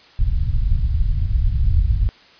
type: low-pass noise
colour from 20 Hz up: pink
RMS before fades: -17 dBFS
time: 0.19-2.09 s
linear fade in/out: 0 ms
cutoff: 100 Hz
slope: 24 dB/octave
effects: white hiss -48 dBFS RMS until 2.39 s + resampled to 11025 Hz